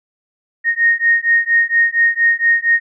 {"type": "beating tone pair", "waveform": "sine", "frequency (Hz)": [1855, 1859.3], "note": ["A#6", "A#6"], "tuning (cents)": [-9, -5], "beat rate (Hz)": 4.3, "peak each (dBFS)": -14, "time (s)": [0.64, 2.8], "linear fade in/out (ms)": 50, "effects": []}